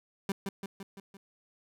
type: tone with echo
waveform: 30% pulse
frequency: 195.8 Hz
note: G3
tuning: 2 cents flat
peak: -26 dBFS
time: 0.29-0.32 s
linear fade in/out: 2 ms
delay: 170 ms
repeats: 5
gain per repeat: -4 dB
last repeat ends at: 1.17 s
effects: none